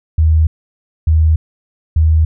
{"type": "tone bursts", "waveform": "sine", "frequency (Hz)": 79.2, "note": "D#2", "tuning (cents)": 31, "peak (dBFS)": -7, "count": 3, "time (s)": [0.18, 2.25], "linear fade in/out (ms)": 5, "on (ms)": 290, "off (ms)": 600, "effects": []}